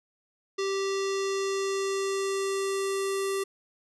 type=tone with low-pass filter sweep; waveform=square; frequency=390.6 Hz; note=G4; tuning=6 cents flat; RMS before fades=-29 dBFS; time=0.58-3.44 s; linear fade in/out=10 ms; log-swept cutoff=5500 to 10000 Hz; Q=2; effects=none